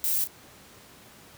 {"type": "noise with echo", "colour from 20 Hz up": "violet", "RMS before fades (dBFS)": -26, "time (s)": [0.04, 0.24], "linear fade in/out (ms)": 0, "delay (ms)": 33, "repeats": 1, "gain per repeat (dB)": -10, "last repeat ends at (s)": 0.273, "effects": ["pink hiss -51 dBFS RMS until 1.37 s", "high-pass 80 Hz 12 dB/octave"]}